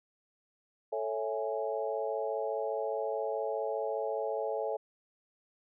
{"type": "chord", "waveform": "sine", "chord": "A major seventh", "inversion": "none", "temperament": "equal", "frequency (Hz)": [440, 554.4, 659.3, 830.6], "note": ["A4", "C#5", "E5", "G#5"], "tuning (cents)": [0, 0, 0, 0], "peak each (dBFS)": [-35, -36, -37, -39], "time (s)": [0.92, 4.77], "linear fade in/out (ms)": 10, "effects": []}